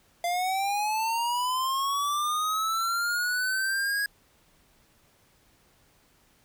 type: linear sweep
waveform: square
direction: up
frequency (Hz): 688 to 1661.2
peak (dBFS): -26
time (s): 0.24-4.06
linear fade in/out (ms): 2
effects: pink hiss -63 dBFS RMS until 6.44 s